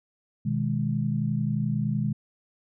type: chord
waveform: sine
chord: G# minor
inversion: first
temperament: just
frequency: 124.59 / 155.74 / 207.7 Hz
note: B2 / D#3 / G#3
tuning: +16 / +2 / 0 cents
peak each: -28 dBFS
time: 0.45-2.13 s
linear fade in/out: 10 ms
effects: none